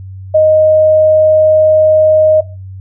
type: tone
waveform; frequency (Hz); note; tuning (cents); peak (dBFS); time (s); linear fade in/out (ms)
sine; 622.3; D#5; 0; -4; 0.34-2.41; 10
effects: noise-tail reverb RT60 0.3 s tail -17 dB re dry + added 95 Hz sine -25 dBFS peak until 2.8 s